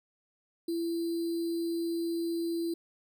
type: tone with sample-and-hold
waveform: sine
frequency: 335.6 Hz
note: E4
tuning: 31 cents sharp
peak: -29 dBFS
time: 0.68-2.74 s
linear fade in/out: 5 ms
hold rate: 4410 Hz
effects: none